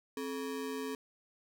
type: ring-modulated tone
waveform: square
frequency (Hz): 349.2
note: F4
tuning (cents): 0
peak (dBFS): -34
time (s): 0.17-0.95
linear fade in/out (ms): 2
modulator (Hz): 83.2
effects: none